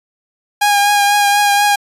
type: tone with vibrato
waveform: sawtooth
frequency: 816 Hz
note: G#5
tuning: 31 cents flat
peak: -6 dBFS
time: 0.61-1.76 s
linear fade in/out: 10 ms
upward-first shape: triangle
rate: 4.1 Hz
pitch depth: 25 cents each way
effects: resampled to 32000 Hz